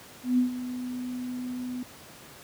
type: tone with ADSR envelope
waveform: sine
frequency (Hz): 250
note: B3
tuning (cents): +21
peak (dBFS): -18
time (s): 0.23-1.83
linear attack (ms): 150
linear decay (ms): 120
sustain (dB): -13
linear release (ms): 3
effects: pink hiss -48 dBFS RMS until 2.43 s + high-pass 100 Hz 12 dB/octave